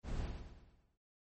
brown noise with echo, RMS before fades -40 dBFS, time 0.03-0.32 s, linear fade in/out 50 ms, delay 110 ms, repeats 6, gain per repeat -6 dB, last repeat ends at 0.98 s, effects noise-tail reverb RT60 0.4 s tail -26 dB re dry + MP3 32 kbps

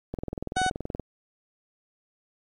click train, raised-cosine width 2 ms, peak -18 dBFS, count 19, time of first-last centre 0.14-0.997 s, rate 21 Hz
30% pulse tone, 745 Hz, F#5, 12 cents sharp, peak -20 dBFS, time 0.56-0.7 s, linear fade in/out 10 ms
effects MP3 48 kbps

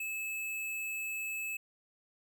square tone, 2603 Hz, E7, 22 cents flat, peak -36 dBFS, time 0-1.57 s, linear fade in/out 5 ms, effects none

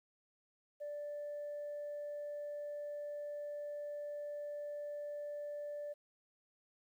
sine tone, 586 Hz, D5, 4 cents flat, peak -39 dBFS, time 0.8-5.94 s, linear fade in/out 20 ms, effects tanh soft clip ceiling -38 dBFS + 12-bit

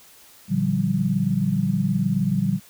sine chord, G minor seventh, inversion first, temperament equal with one note detuned, 116.54 / 146.83 / 174.61 / 193.52 Hz, Bb2 / D3 / F3 / G3, 0 / 0 / 0 / -22 cents, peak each -28 / -25 / -25 / -22 dBFS, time 0.48-2.6 s, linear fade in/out 50 ms, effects white hiss -50 dBFS RMS until 2.69 s

